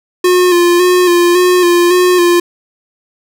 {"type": "tone with vibrato", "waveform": "square", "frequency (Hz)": 355.1, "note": "F4", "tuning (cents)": 29, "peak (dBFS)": -7, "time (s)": [0.24, 2.4], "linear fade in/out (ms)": 5, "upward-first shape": "square", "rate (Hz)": 1.8, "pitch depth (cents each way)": 31, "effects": []}